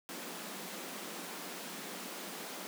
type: high-pass noise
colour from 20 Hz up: pink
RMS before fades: -44 dBFS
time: 0.09-2.67 s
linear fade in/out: 0 ms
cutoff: 170 Hz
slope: 96 dB/octave
effects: none

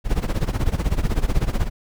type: noise with tremolo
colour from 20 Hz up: brown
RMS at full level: -17 dBFS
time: 0.04-1.7 s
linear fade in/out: 50 ms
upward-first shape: sine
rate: 16 Hz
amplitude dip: 85%
effects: none

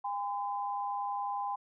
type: tone pair together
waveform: sine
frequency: 809 / 1019.3 Hz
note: G#5 / C6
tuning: -46 / -46 cents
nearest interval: major third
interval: 400 cents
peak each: -34 / -36 dBFS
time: 0.04-1.56 s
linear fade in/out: 10 ms
effects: none

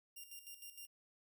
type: tone with tremolo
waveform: 5% pulse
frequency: 2794 Hz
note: F7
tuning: in tune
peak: -40 dBFS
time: 0.16-0.87 s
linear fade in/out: 10 ms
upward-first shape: square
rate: 6.5 Hz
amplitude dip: 65%
effects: none

